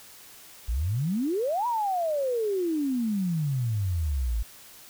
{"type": "exponential two-way sweep", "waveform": "sine", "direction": "up then down", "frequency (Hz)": [51.8, 987.8, 51.8], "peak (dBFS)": -24, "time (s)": [0.68, 4.43], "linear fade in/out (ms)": 10, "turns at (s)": 1.67, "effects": ["white hiss -49 dBFS RMS until 4.89 s"]}